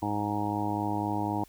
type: harmonic tone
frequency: 103.9 Hz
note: G#2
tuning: 1 cent sharp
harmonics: 1 / 2 / 3 / 4 / 5 / 6 / 7 / 8 / 9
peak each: -35 / -36 / -32 / -43 / -44 / -44 / -37 / -35 / -35 dBFS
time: 0.02-1.44 s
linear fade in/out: 5 ms
effects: added 42 Hz sine -59 dBFS peak until 1.48 s + white hiss -59 dBFS RMS until 1.48 s